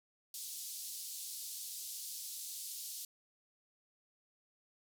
white band-pass noise, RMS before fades -45 dBFS, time 0.34-3.05 s, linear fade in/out 2 ms, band 3900 to 14000 Hz, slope 24 dB/octave, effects none

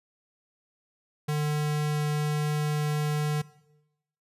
square tone, 149.9 Hz, D3, 36 cents sharp, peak -26 dBFS, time 1.28-3.42 s, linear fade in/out 10 ms, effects noise-tail reverb RT60 0.9 s tail -19 dB re dry + resampled to 32000 Hz

